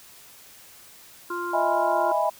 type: harmonic tone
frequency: 349.2 Hz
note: F4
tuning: in tune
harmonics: 1 / 3 / 4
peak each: -31 / -31 / -33 dBFS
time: 1.3-2.12 s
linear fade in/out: 5 ms
type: chord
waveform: sine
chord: E major seventh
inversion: third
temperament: equal with one note detuned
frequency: 622.3 / 659.3 / 822.5 / 987.8 Hz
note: D#5 / E5 / G#5 / B5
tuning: 0 / 0 / -17 / 0 cents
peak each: -26 dBFS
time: 1.53-2.3 s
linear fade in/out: 10 ms
effects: white hiss -49 dBFS RMS until 2.39 s